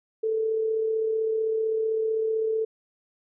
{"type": "tone with amplitude modulation", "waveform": "sine", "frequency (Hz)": 441.8, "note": "A4", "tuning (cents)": 7, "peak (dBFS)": -21, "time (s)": [0.23, 2.65], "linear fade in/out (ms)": 10, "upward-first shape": "sine", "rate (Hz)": 35.7, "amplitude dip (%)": 35, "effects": []}